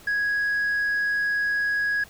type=tone with tanh clipping; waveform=sine; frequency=1661.2 Hz; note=G#6; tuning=in tune; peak=-22 dBFS; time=0.07-2.04 s; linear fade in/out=5 ms; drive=1 dB; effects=pink hiss -49 dBFS RMS until 2.09 s